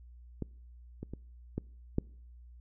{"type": "clicks", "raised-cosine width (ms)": 3, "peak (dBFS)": [-22, -26, -27, -20, -15], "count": 5, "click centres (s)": [0.423, 1.03, 1.136, 1.58, 1.984], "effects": ["noise-tail reverb RT60 0.6 s tail -26 dB re dry", "added 60 Hz sine -50 dBFS peak until 2.6 s"]}